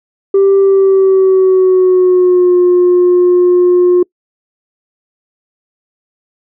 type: tone with pitch glide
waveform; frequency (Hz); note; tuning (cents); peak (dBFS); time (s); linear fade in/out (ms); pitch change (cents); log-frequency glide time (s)
sine; 392 to 357.4; G4 to F4; 0 to +40; -3; 0.34-4.03; 5; -160; 0.58-2.56
effects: noise-tail reverb RT60 0.1 s tail -26 dB re dry + tanh soft clip ceiling -3 dBFS